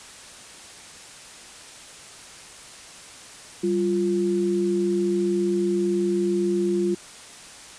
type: tone pair together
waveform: sine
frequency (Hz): 195.2 / 349.4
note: G3 / F4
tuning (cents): -7 / +1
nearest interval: minor seventh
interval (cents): 1008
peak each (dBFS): -25 / -21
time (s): 3.63-6.95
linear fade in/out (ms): 10
effects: white hiss -43 dBFS RMS until 7.78 s + resampled to 22050 Hz